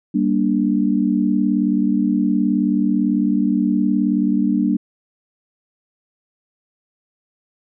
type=chord; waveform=sine; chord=G minor; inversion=none; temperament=just; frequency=196 / 235.2 / 294 Hz; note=G3 / Bb3 / D4; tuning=0 / +16 / +2 cents; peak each=-19 dBFS; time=0.14-4.77 s; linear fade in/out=10 ms; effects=none